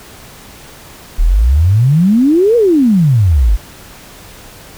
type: exponential two-way sweep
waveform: sine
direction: up then down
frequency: 35.53 to 489.6 to 45.3 Hz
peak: -6 dBFS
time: 1.18-3.57 s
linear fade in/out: 20 ms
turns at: 2.56 s
effects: pink hiss -36 dBFS RMS until 4.77 s